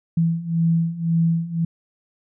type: beating tone pair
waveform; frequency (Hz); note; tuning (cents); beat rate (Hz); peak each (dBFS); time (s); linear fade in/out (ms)
sine; 164.81 / 166.71; E3 / E3; 0 / +20; 1.9; -22 / -19; 0.17-1.65; 5
effects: none